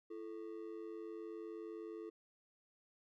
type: ring-modulated tone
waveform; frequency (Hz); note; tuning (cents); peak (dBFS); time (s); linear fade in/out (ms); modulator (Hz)
triangle; 386; G4; -27; -40; 0.1-2.1; 10; 49.9
effects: none